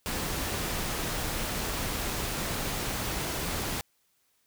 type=noise; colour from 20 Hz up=pink; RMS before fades=-32 dBFS; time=0.06-3.81 s; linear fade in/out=0 ms; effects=white hiss -71 dBFS RMS until 4.46 s